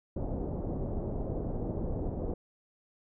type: low-pass noise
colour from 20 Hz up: pink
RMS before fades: -34 dBFS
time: 0.16-2.34 s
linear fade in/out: 5 ms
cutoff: 630 Hz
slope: 24 dB/octave
effects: none